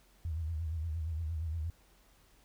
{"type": "tone with vibrato", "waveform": "sine", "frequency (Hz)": 80.5, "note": "E2", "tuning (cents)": -41, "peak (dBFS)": -33, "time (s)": [0.25, 1.7], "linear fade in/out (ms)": 0, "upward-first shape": "sine", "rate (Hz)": 8.6, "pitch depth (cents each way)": 98, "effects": ["added 45 Hz sine -64 dBFS peak until 2.44 s", "pink hiss -66 dBFS RMS until 2.44 s"]}